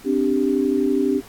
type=chord; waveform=sine; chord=C suspended second; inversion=none; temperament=equal; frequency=261.6 / 293.7 / 392 Hz; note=C4 / D4 / G4; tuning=0 / 0 / 0 cents; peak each=-21 dBFS; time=0.04-1.22 s; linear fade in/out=50 ms; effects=pink hiss -45 dBFS RMS until 1.28 s + AAC 64 kbps